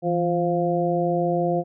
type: harmonic tone with a mistuned harmonic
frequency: 174.61 Hz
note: F3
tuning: in tune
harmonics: 1 / 2 / 3 / 4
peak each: -25 / -25 / -25 / -25 dBFS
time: 0.02-1.64 s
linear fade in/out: 50 ms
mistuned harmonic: 1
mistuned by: -69 cents
effects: none